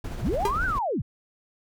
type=noise with tremolo; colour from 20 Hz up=brown; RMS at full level=-30 dBFS; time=0.04-0.79 s; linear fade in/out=5 ms; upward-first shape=sine; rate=14 Hz; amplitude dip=35%
type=linear two-way sweep; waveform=sine; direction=up then down; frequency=63.5 to 1568 to 63.5 Hz; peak=-24 dBFS; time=0.22-1.02 s; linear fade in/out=10 ms; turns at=0.65 s
type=tone with exponential decay; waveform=45% pulse; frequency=403.5 Hz; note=G#4; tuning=50 cents flat; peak=-21 dBFS; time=0.45-0.56 s; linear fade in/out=2 ms; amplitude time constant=23 ms
effects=none